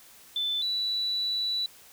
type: tone pair in turn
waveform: sine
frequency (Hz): 3520 / 3951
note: A7 / B7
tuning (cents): 0 / 0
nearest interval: major second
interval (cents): 200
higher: second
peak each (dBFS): -26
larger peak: neither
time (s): 0.36-0.62 / 0.62-1.66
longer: second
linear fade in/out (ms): 2
effects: white hiss -53 dBFS RMS until 1.92 s